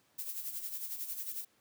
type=noise with tremolo; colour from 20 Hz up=violet; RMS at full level=-38 dBFS; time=0.18-1.45 s; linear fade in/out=10 ms; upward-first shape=sine; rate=11 Hz; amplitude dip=60%; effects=pink hiss -70 dBFS RMS until 1.6 s + high-pass 150 Hz 12 dB/octave